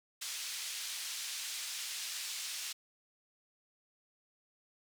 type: band-pass noise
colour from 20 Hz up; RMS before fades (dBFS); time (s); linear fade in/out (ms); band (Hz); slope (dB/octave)
pink; -41; 0.21-2.73; 10; 3200 to 9100; 12
effects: none